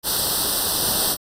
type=noise with comb filter; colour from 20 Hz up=white; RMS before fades=-21 dBFS; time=0.03-1.17 s; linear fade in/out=50 ms; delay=0.22 ms; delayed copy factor=+0.95; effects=AAC 48 kbps